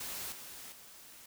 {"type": "noise with level steps", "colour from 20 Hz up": "white", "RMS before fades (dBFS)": [-41, -48, -54], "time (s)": [0, 1.26], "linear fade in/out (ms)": 5, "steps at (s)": [0.32, 0.72], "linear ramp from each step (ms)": 2, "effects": []}